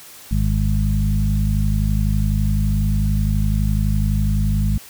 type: harmonic tone with a mistuned harmonic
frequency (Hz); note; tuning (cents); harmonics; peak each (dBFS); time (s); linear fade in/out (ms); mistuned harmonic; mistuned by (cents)
51.7; G#1; -7; 1 / 2 / 3 / 4; -18 / -21 / -23 / -24; 0.31-4.78; 5; 1; -20
effects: white hiss -41 dBFS RMS until 4.89 s